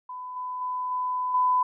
sine tone with level steps, 1003 Hz, B5, 26 cents sharp, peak -34 / -30 / -27 / -25 / -19 dBFS, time 0.09-1.63 s, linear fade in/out 5 ms, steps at 0.36 / 0.61 / 0.91 / 1.34 s, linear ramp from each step 5 ms, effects none

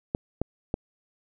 clicks, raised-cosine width 2 ms, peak -12 dBFS, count 3, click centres 0.149 / 0.416 / 0.741 s, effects none

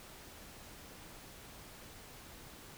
silence, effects pink hiss -53 dBFS RMS until 2.77 s

